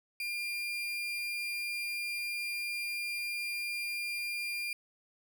35% pulse tone, 2401 Hz, D7, 38 cents sharp, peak -32 dBFS, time 0.2-4.73 s, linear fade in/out 2 ms, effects none

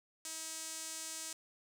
sawtooth tone with band-pass filter, 320 Hz, D#4, 49 cents sharp, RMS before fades -44 dBFS, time 0.25-1.33 s, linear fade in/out 2 ms, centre 7800 Hz, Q 2.1, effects 11-bit

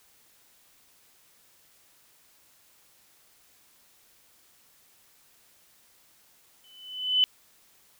sine tone with exponential growth, 3012 Hz, F#7, 30 cents sharp, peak -16 dBFS, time 6.64-7.24 s, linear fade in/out 0 ms, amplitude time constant 130 ms, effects white hiss -61 dBFS RMS until 7.99 s

